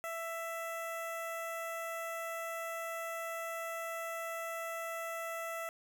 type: tone with notch filter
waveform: 15% pulse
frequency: 663 Hz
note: E5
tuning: 10 cents sharp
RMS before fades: -40 dBFS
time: 0.04-5.69 s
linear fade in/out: 0 ms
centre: 4400 Hz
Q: 0.72
effects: none